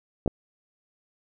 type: clicks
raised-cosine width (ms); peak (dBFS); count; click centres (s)
2; -12; 2; 0.261 / 0.277
effects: none